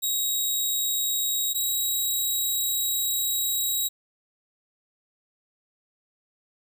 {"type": "tone pair in turn", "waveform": "10% pulse", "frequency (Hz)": [3808, 3834], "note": ["A#7", "A#7"], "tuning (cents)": [36, 48], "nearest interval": "unison", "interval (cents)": 12, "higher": "second", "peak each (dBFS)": [-16, -16], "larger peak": "neither", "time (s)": [[0.02, 1.54], [1.54, 3.89]], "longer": "second", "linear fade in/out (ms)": 20, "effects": []}